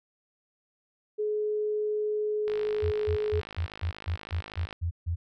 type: tone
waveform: sine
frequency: 423.4 Hz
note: G#4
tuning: 33 cents sharp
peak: -26 dBFS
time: 1.18-3.41 s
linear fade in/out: 20 ms
type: click train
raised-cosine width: 0.3 ms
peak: -24 dBFS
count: 119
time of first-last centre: 2.48-4.728 s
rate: 52.5 Hz
type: tone bursts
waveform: sine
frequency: 85 Hz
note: F2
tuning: 46 cents flat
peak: -26 dBFS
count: 10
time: 2.82-5.16 s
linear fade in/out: 20 ms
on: 99 ms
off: 150 ms
effects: none